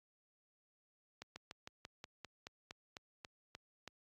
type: slowing click train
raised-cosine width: 0.2 ms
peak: -30 dBFS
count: 13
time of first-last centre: 1.22-3.877 s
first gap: 140 ms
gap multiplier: 1.08
effects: high-pass 60 Hz 12 dB/octave + Opus 48 kbps